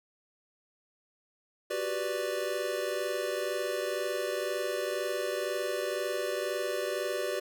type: chord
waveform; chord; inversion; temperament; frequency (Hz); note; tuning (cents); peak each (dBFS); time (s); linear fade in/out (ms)
square; G major seventh; third; equal; 370 / 392 / 493.9 / 587.3; F#4 / G4 / B4 / D5; 0 / 0 / 0 / 0; -38 / -38 / -37 / -35; 1.7-7.4; 10
effects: none